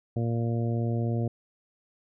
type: harmonic tone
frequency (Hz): 116.54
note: A#2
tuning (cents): 0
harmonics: 1 / 2 / 3 / 4 / 5 / 6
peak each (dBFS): -26 / -32 / -36 / -38 / -40 / -42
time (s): 0.16-1.28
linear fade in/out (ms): 5
effects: none